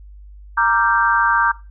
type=chord; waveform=sine; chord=G minor seventh; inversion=first; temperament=equal with one note detuned; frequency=932.3 / 1174.7 / 1376.9 / 1568 Hz; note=Bb5 / D6 / F6 / G6; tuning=0 / 0 / -25 / 0 cents; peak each=-18 / -18 / -22 / -17 dBFS; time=0.57-1.52 s; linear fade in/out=10 ms; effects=noise-tail reverb RT60 0.3 s tail -20 dB re dry + added 50 Hz sine -37 dBFS peak until 1.7 s